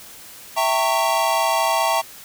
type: chord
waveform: square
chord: E diminished seventh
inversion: none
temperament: equal with one note detuned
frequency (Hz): 659.3 / 784 / 914.2 / 1108.7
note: E5 / G5 / Bb5 / Db6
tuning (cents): 0 / 0 / -34 / 0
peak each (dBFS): -23 / -25 / -22 / -25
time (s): 0.56-2.02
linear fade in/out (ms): 20
effects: white hiss -41 dBFS RMS until 2.24 s